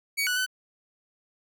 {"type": "tone with pitch steps", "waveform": "sawtooth", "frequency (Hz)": [2251, 1478, 1510], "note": ["C#7", "F#6", "F#6"], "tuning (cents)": [26, -2, 35], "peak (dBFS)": -21, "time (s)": [0.17, 0.464], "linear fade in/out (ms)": 20, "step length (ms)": 98, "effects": []}